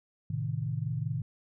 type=chord; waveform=sine; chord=A diminished; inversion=none; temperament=equal; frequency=110 / 130.81 / 155.56 Hz; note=A2 / C3 / Eb3; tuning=0 / 0 / 0 cents; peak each=-34 dBFS; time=0.3-1.22 s; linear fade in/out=5 ms; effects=none